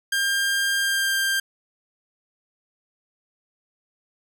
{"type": "tone with pitch glide", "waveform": "sawtooth", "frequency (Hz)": [1600, 1588], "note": ["G6", "G6"], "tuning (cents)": [35, 22], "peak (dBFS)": -17, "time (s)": [0.12, 1.4], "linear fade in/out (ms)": 5, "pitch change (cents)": -13, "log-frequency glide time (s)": [0.79, 1.15], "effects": []}